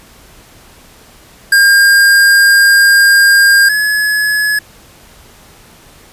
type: tone pair in turn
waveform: square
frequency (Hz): 1609 / 1698.3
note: G6 / G#6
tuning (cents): +45 / +38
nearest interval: minor second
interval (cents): 93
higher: second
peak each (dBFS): -5 / -11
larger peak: first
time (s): 1.52-3.69 / 3.69-4.59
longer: first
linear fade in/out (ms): 5
effects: pink hiss -41 dBFS RMS until 6.12 s + resampled to 32000 Hz